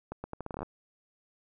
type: accelerating click train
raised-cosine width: 1 ms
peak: -23 dBFS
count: 12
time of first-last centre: 0.12-0.63 s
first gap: 120 ms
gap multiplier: 0.78
effects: none